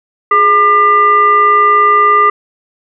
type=tone with frequency modulation; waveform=sine; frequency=1200 Hz; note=D6; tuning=37 cents sharp; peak=-5 dBFS; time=0.31-2.3 s; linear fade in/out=5 ms; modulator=781 Hz; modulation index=0.59; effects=none